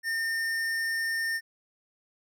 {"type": "tone with tanh clipping", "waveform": "sine", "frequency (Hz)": 1815, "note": "A#6", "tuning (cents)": -47, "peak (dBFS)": -29, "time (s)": [0.03, 1.41], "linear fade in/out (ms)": 50, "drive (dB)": 16, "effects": []}